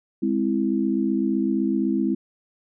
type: chord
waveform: sine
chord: Ab augmented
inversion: none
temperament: equal with one note detuned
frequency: 205.9 / 261.6 / 329.6 Hz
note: Ab3 / C4 / E4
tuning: -15 / 0 / 0 cents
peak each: -24 dBFS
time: 0.22-2.15 s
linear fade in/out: 10 ms
effects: none